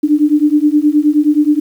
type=beating tone pair; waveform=sine; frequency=293.7 / 303.2 Hz; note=D4 / D#4; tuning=0 / -45 cents; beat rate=9.5 Hz; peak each=-11 dBFS; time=0.03-1.6 s; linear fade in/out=10 ms; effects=7-bit